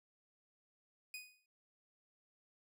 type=tone with exponential decay; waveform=sawtooth; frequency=2487 Hz; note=D#7; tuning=1 cent flat; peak=-39 dBFS; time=1.14-1.46 s; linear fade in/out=2 ms; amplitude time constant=68 ms; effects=none